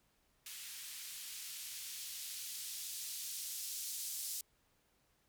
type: noise with band-pass filter sweep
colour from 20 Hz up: violet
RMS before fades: -45 dBFS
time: 0.46-4.41 s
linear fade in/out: 2 ms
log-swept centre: 2200 to 5400 Hz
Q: 0.86
effects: pink hiss -75 dBFS RMS until 5.28 s